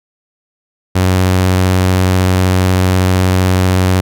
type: tone with vibrato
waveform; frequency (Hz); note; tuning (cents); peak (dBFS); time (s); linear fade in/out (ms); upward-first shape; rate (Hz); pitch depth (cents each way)
sawtooth; 92.6; F#2; +2; -5; 0.95-4.01; 10; triangle; 16; 18
effects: none

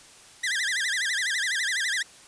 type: tone with vibrato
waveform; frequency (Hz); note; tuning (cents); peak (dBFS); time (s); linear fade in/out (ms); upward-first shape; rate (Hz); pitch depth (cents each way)
sawtooth; 1793; A6; +32; -21; 0.43-2.03; 10; sine; 12; 220
effects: white hiss -50 dBFS RMS until 2.27 s + resampled to 22050 Hz

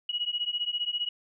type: beating tone pair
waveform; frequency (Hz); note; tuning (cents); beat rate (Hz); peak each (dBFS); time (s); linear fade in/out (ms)
sine; 2902 / 2917; F#7 / F#7; -34 / -25; 15; -31; 0.09-1.09; 5
effects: none

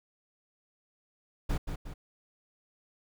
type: noise with echo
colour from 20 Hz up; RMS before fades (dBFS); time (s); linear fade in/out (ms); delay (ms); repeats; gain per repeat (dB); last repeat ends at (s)
brown; -29; 1.49-1.58; 10; 180; 2; -6; 1.94
effects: none

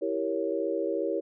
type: chord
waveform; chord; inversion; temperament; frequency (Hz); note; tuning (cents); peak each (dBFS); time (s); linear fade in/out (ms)
sine; E diminished seventh; none; equal; 329.6 / 392 / 466.2 / 554.4; E4 / G4 / Bb4 / Db5; 0 / 0 / 0 / 0; -32; 0.01-1.21; 20
effects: none

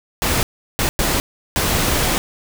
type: noise bursts at uneven times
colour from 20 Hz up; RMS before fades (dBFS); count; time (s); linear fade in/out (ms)
pink; -18; 4; 0.22-0.43 / 0.79-0.89 / 0.99-1.2 / 1.56-2.18; 0
effects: none

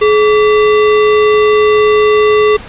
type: tone with sample-and-hold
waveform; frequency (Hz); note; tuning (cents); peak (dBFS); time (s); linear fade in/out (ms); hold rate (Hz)
sine; 424.2; G#4; +37; -5; 0.01-2.57; 10; 1575
effects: pink hiss -30 dBFS RMS until 2.68 s + resampled to 8000 Hz

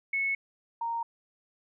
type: tone pair in turn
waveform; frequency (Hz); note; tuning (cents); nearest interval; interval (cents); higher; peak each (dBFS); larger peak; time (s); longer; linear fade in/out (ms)
sine; 2200 / 927.5; C#7 / A#5; -14 / -9; octave + minor third; 1495; first; -26 / -29; first; 0.13-0.35 / 0.81-1.03; neither; 5
effects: none

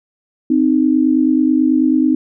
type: tone pair together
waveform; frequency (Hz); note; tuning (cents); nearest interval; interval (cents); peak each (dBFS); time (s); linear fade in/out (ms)
sine; 260 / 309.2; C4 / D#4; -11 / -11; minor third; 300; -13; 0.5-2.15; 5
effects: none

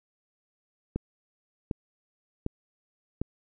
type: click train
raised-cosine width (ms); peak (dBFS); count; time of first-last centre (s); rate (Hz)
3; -16; 4; 0.96-3.216; 1.33
effects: none

